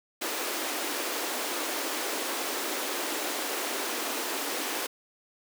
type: high-pass noise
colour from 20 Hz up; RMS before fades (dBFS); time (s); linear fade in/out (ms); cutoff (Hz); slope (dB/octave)
pink; -32; 0.21-4.87; 10; 270; 48
effects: none